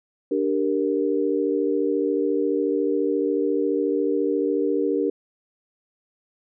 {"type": "chord", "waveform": "sine", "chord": "G minor", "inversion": "second", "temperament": "equal", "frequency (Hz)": [293.7, 392, 466.2], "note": ["D4", "G4", "Bb4"], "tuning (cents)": [0, 0, 0], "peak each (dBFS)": -24, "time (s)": [0.31, 5.1], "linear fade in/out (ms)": 5, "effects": []}